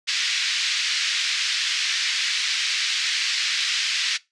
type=band-pass noise; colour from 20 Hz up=white; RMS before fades=-24 dBFS; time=0.07-4.18 s; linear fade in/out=20 ms; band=1800 to 5100 Hz; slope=24 dB/octave; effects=noise-tail reverb RT60 0.2 s tail -20 dB re dry + resampled to 22050 Hz